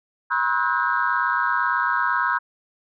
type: tone cluster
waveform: sine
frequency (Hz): 969 / 1067 / 1289 / 1475 / 1603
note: B5 / C6 / E6 / F#6 / G6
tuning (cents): -33 / +34 / -39 / -6 / +38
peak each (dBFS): -25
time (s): 0.3-2.39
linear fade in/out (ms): 20
effects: tanh soft clip ceiling -9 dBFS